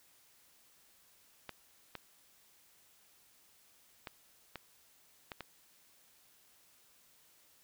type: clicks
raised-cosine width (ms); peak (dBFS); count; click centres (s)
0.3; -26; 6; 1.493 / 1.953 / 4.072 / 4.557 / 5.318 / 5.407
effects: white hiss -66 dBFS RMS until 7.63 s